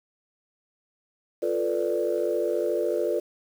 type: chord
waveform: sine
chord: B half-diminished seventh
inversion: second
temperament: equal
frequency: 349.2 / 440 / 493.9 / 587.3 Hz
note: F4 / A4 / B4 / D5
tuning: 0 / 0 / 0 / 0 cents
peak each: -28 dBFS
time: 1.42-3.2 s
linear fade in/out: 10 ms
effects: tanh soft clip ceiling -14 dBFS + 8-bit